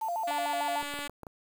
sine tone with vibrato, 784 Hz, G5, in tune, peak -29 dBFS, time 0.01-0.82 s, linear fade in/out 10 ms, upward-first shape square, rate 6.7 Hz, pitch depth 210 cents each way
5% pulse tone with pitch glide, 290 to 288.2 Hz, D4 to D4, -22 to -33 cents, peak -23 dBFS, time 0.27-1.08 s, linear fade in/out 10 ms, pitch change -11 cents, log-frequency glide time 0.43-0.55 s
clicks, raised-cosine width 1 ms, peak -28 dBFS, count 6, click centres 0.828 / 0.939 / 0.99 / 1.096 / 1.233 / 1.268 s
effects 8-bit

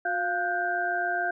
sine tone cluster, 359.7 / 699 / 1462 / 1569 Hz, F#4 / F5 / F#6 / G6, -49 / +1 / -21 / +1 cents, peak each -36 / -28 / -34 / -29 dBFS, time 0.05-1.31 s, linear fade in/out 5 ms, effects none

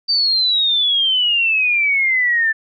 sine exponential sweep, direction down, 4654 to 1760 Hz, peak -13 dBFS, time 0.08-2.53 s, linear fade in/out 20 ms, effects none

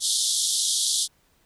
pink band-pass noise, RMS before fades -24 dBFS, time 0-1.08 s, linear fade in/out 50 ms, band 3300 to 11000 Hz, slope 96 dB/octave, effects pink hiss -64 dBFS RMS until 1.45 s

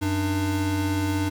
square tone pair together, 94.4 / 299.7 Hz, F#2 / D4, +35 / +35 cents, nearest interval octave + minor sixth, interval 2000 cents, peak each -26 dBFS, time 0.01-1.3 s, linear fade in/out 20 ms, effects 10-bit

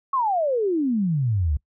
sine exponential sweep, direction down, 1123 to 67.6 Hz, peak -19 dBFS, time 0.13-1.57 s, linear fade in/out 5 ms, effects noise-tail reverb RT60 0.1 s tail -24 dB re dry

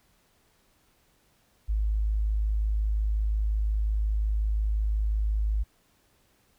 sine tone, 52.8 Hz, G#1, 29 cents sharp, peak -23 dBFS, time 1.68-5.64 s, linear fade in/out 20 ms, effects pink hiss -66 dBFS RMS until 6.58 s

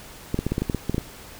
clicks, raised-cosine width 3 ms, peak -10 dBFS, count 11, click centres 0.344 / 0.39 / 0.466 / 0.52 / 0.581 / 0.62 / 0.698 / 0.747 / 0.896 / 0.945 / 0.981 s, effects pink hiss -43 dBFS RMS until 1.39 s

